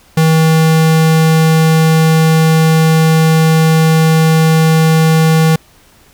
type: tone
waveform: square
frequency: 160 Hz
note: D#3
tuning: 49 cents sharp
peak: -7 dBFS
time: 0.17-5.56 s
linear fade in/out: 5 ms
effects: pink hiss -46 dBFS RMS until 6.13 s